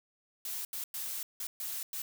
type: noise bursts at uneven times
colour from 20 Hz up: blue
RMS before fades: -38 dBFS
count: 6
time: 0.45-0.65 / 0.73-0.84 / 0.94-1.23 / 1.4-1.47 / 1.6-1.83 / 1.93-2.02 s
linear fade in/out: 2 ms
effects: none